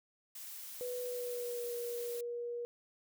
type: noise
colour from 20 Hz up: blue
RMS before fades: -47 dBFS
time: 0.35-2.21 s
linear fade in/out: 5 ms
type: tone with pitch glide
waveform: sine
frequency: 493.9 to 477.4 Hz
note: B4 to A#4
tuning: 0 to +41 cents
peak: -37 dBFS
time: 0.81-2.65 s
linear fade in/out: 0 ms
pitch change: -59 cents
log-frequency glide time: 1.02-1.73 s
effects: none